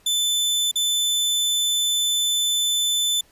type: tone with dropouts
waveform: sawtooth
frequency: 3520 Hz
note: A7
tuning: in tune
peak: -16 dBFS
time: 0.06-3.21 s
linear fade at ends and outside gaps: 5 ms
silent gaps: 0.714-0.756 s
effects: pink hiss -57 dBFS RMS until 3.31 s + resampled to 32000 Hz